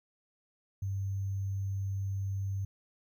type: tone with sample-and-hold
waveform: sine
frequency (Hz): 97.6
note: G2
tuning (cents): -7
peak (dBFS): -31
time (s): 0.82-2.65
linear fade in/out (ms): 5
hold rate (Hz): 6300
effects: none